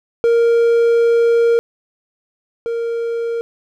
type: tone pair in turn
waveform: triangle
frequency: 466.2 / 464.6 Hz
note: A#4 / A#4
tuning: 0 / -6 cents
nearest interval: unison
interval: 6 cents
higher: first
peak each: -8 / -16 dBFS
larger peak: first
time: 0.24-1.59 / 2.66-3.41 s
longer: first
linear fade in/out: 0 ms
effects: none